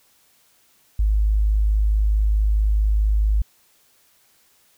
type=tone; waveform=sine; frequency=52.3 Hz; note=G#1; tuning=13 cents sharp; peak=-15 dBFS; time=0.99-3.42 s; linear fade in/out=5 ms; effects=white hiss -59 dBFS RMS until 4.77 s